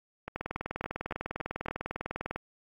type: two click trains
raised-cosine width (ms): 0.5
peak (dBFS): -21 / -19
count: 6 / 41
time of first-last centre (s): 0.28-1.684 / 0.36-2.36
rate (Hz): 3.56 / 20
effects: AAC 64 kbps